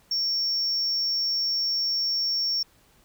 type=tone; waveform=sine; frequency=5480 Hz; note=F8; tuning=34 cents flat; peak=-21 dBFS; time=0.11-2.63 s; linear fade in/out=5 ms; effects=tanh soft clip ceiling -21 dBFS + pink hiss -60 dBFS RMS until 3.04 s